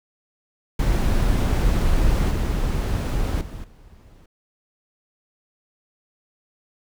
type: noise with level steps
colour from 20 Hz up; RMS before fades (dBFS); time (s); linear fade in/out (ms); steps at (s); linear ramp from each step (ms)
brown; -19 / -22 / -34 / -47; 0.79-4.26; 5; 2.31 / 3.41 / 3.64; 2
effects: none